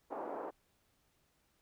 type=band-pass noise; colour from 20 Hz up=white; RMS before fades=-42 dBFS; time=0.1-0.51 s; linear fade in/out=20 ms; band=300 to 910 Hz; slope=24 dB/octave; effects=pink hiss -75 dBFS RMS until 1.61 s